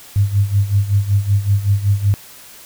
sine tone with tremolo, 100.6 Hz, G2, 45 cents sharp, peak -9 dBFS, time 0.16-2.14 s, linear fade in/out 0 ms, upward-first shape sine, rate 5.3 Hz, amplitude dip 80%, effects white hiss -40 dBFS RMS until 2.65 s

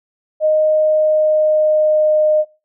sine tone with pitch glide, 619 to 613.3 Hz, D#5 to D#5, -9 to -25 cents, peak -10 dBFS, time 0.4-2.45 s, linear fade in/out 50 ms, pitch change -16 cents, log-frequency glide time 0.75-2.3 s, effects noise-tail reverb RT60 0.3 s tail -20 dB re dry

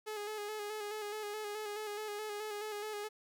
sawtooth tone with vibrato, 421.3 Hz, G#4, 25 cents sharp, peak -35 dBFS, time 0.06-3.09 s, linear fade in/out 20 ms, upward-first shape square, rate 4.7 Hz, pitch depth 34 cents each way, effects 12-bit

